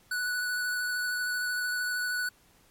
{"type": "tone with vibrato", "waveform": "square", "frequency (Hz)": 1480, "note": "F#6", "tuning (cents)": 0, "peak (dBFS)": -29, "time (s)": [0.11, 2.29], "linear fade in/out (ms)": 5, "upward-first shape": "sine", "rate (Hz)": 13, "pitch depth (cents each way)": 13, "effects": ["pink hiss -62 dBFS RMS until 2.7 s", "MP3 64 kbps"]}